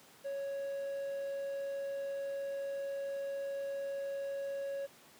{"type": "tone", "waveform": "triangle", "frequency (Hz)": 554.4, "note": "C#5", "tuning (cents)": 0, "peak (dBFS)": -34, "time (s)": [0.24, 4.87], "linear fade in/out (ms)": 20, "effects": ["pink hiss -59 dBFS RMS until 5.19 s", "high-pass 200 Hz 12 dB/octave"]}